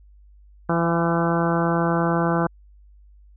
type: harmonic tone with a mistuned harmonic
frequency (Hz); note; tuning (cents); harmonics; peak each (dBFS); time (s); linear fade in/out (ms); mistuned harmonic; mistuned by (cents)
168.6; E3; +39; 1 / 2 / 3 / 4 / 5 / 6 / 7 / 8 / 9; -22 / -25 / -27 / -28 / -29 / -30 / -30 / -31 / -32; 0.69-2.47; 5; 5; -17
effects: added 50 Hz sine -47 dBFS peak until 3.36 s